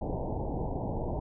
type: low-pass noise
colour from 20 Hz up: pink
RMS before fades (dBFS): -33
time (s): 0.01-1.2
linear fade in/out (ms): 10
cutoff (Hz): 930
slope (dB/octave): 96
effects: none